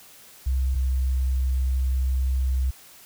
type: tone pair in turn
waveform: sine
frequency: 65.41 / 64.85 Hz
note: C2 / C2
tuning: 0 / -15 cents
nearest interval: unison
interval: 15 cents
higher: first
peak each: -20 dBFS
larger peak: neither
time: 0.46-0.75 / 0.75-2.71 s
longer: second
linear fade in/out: 10 ms
effects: white hiss -49 dBFS RMS until 3.05 s